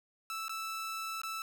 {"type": "tone with dropouts", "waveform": "sawtooth", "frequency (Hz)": 1318.5, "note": "E6", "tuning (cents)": 0, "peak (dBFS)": -33, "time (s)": [0.3, 1.42], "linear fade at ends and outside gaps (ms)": 1, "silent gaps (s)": [[0.482, 0.494], [1.217, 1.234]], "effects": []}